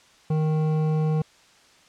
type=tone with hard clipping; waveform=sine; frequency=155.56 Hz; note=D#3; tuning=in tune; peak=-22 dBFS; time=0.3-1.22 s; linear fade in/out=5 ms; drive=11 dB; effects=white hiss -55 dBFS RMS until 1.88 s + low-pass 6000 Hz 12 dB/octave